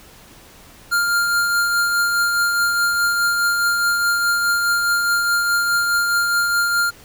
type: tone with tremolo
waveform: square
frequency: 1401 Hz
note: F6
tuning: 5 cents sharp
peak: -15 dBFS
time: 0.91-6.91 s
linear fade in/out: 20 ms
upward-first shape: triangle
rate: 4.8 Hz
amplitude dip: 35%
effects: pink hiss -45 dBFS RMS until 7.04 s